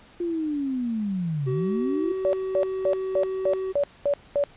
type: linear two-way sweep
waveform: sine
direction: down then up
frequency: 352.3 to 128.9 to 352.3 Hz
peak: -24 dBFS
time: 0.2-2.12 s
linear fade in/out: 5 ms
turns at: 1.5 s
type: tone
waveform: triangle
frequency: 379.1 Hz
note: F#4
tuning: 42 cents sharp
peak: -24 dBFS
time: 1.46-3.73 s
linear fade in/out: 20 ms
type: tone bursts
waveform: sine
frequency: 572 Hz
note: D5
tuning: 46 cents flat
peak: -19 dBFS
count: 8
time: 2.25-4.438 s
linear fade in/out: 0 ms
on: 81 ms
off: 220 ms
effects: pink hiss -52 dBFS RMS until 4.56 s + resampled to 8000 Hz